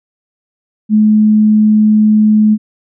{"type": "tone", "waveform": "sine", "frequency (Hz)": 213.9, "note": "A3", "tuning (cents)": -49, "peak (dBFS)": -5, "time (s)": [0.89, 2.58], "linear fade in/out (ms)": 50, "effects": []}